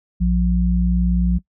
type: tone pair together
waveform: sine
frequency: 59.37 / 177.9 Hz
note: A#1 / F3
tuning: +32 / +32 cents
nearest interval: octave + perfect fifth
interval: 1900 cents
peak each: -17 dBFS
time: 0.2-1.39 s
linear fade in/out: 20 ms
effects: noise-tail reverb RT60 0.1 s tail -19 dB re dry